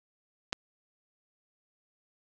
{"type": "clicks", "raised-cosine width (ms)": 0.2, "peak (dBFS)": [-26, -12], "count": 2, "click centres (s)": [0.525, 0.529], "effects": ["resampled to 24000 Hz"]}